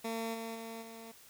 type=tone with level steps; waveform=15% pulse; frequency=226.6 Hz; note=A#3; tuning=49 cents flat; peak=-29 / -33 / -36 / -41 dBFS; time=0.04-1.12 s; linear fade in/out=10 ms; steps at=0.33 / 0.54 / 0.81 s; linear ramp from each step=20 ms; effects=white hiss -58 dBFS RMS until 1.29 s